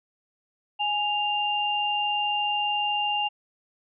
sine tone pair together, 830.7 / 2794 Hz, G#5 / F7, 0 / 0 cents, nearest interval octave + major sixth, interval 2100 cents, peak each -26 dBFS, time 0.79-3.29 s, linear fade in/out 20 ms, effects none

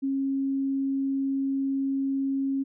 sine tone, 271.8 Hz, C#4, 34 cents flat, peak -24 dBFS, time 0.02-2.64 s, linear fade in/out 20 ms, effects none

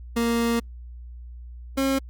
30% pulse tone pair in turn, 233.1 / 269.8 Hz, A#3 / C#4, 0 / -47 cents, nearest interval minor third, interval 253 cents, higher second, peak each -18 dBFS, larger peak neither, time 0.16-0.6 / 1.77-1.99 s, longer first, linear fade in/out 10 ms, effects added 60 Hz sine -37 dBFS peak until 2.09 s + Opus 48 kbps

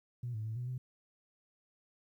sine tone with pitch steps, 121.4 / 108.5 / 110.7 / 123 / 127 Hz, B2 / A2 / A2 / B2 / B2, -29 / -24 / +11 / -7 / +49 cents, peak -35 dBFS, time 0.23-0.78 s, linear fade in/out 5 ms, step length 110 ms, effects tanh soft clip ceiling -31 dBFS + 12-bit

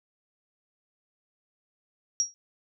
sine tone with exponential decay, 5670 Hz, F8, 25 cents sharp, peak -18 dBFS, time 2.2-2.34 s, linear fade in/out 0 ms, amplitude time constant 29 ms, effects none

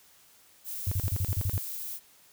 violet noise, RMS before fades -37 dBFS, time 0.64-2 s, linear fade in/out 50 ms
sine tone bursts, 94.3 Hz, F#2, 33 cents sharp, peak -25 dBFS, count 9, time 0.87-1.579 s, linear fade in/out 0 ms, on 45 ms, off 38 ms
effects white hiss -59 dBFS RMS until 2.32 s

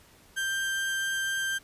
35% pulse tone, 1576 Hz, G6, 9 cents sharp, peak -26 dBFS, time 0.36-1.59 s, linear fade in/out 20 ms, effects pink hiss -57 dBFS RMS until 1.63 s + resampled to 32000 Hz

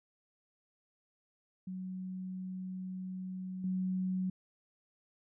sine tone with level steps, 185.8 Hz, F#3, 7 cents sharp, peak -38 / -31 dBFS, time 1.67-4.3 s, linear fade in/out 5 ms, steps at 3.64 s, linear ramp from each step 2 ms, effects none

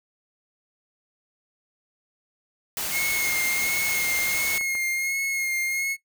white noise, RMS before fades -29 dBFS, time 2.77-4.58 s, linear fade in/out 0 ms
45% pulse tone with vibrato, 2150 Hz, C7, 47 cents sharp, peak -24 dBFS, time 2.91-5.97 s, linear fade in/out 50 ms, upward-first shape sine, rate 1.4 Hz, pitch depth 27 cents each way
clicks, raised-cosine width 0.5 ms, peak -24 dBFS, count 5, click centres 3.458 / 4.189 / 4.347 / 4.611 / 4.752 s
effects noise-tail reverb RT60 0.1 s tail -17 dB re dry

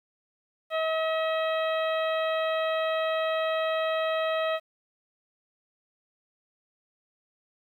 harmonic tone, 640 Hz, D#5, 49 cents sharp, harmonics 1 / 2 / 3 / 4 / 5 / 6, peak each -26 / -32 / -36 / -38 / -40 / -42 dBFS, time 0.7-4.6 s, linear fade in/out 50 ms, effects 10-bit

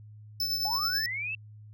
square tone with tremolo, 5274 Hz, E8, in tune, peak -26 dBFS, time 0.4-1.06 s, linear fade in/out 2 ms, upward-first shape triangle, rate 9.3 Hz, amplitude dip 50%
sine linear sweep, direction up, 740 to 2704 Hz, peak -31 dBFS, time 0.65-1.35 s, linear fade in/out 2 ms
effects added 106 Hz sine -46 dBFS peak until 1.73 s

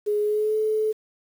sine tone with pitch glide, 417.4 to 432.6 Hz, G#4 to A4, +9 to -29 cents, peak -20 dBFS, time 0.06-0.93 s, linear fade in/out 20 ms, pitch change +62 cents, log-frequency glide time 0.21-0.56 s, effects 8-bit

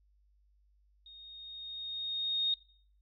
sine tone with level ramp, 3713 Hz, A#7, 8 cents flat, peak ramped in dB -50 to -26 dBFS, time 1.06-2.54 s, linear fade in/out 2 ms, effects noise-tail reverb RT60 0.6 s tail -23 dB re dry + added 50 Hz sine -65 dBFS peak until 3.01 s

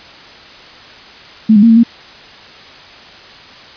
sine tone with pitch steps, 218.8 / 204.3 / 230.4 / 225.5 / 233.4 Hz, A3 / G#3 / A#3 / A3 / A#3, -9 / -28 / -20 / +43 / +2 cents, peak -3 dBFS, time 1.49-1.835 s, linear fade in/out 10 ms, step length 69 ms, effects white hiss -36 dBFS RMS until 3.76 s + resampled to 11025 Hz

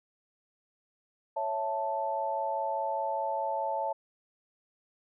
sine chord, A major, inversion first, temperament equal, 554.4 / 659.3 / 880 Hz, C#5 / E5 / A5, 0 / 0 / 0 cents, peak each -35 / -35 / -31 dBFS, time 1.36-3.93 s, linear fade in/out 10 ms, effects none

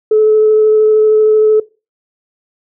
sine tone with vibrato, 431.3 Hz, A4, 35 cents flat, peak -5 dBFS, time 0.11-1.6 s, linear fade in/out 5 ms, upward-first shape sine, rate 13 Hz, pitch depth 10 cents each way, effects noise-tail reverb RT60 0.3 s tail -21 dB re dry + tanh soft clip ceiling -1 dBFS

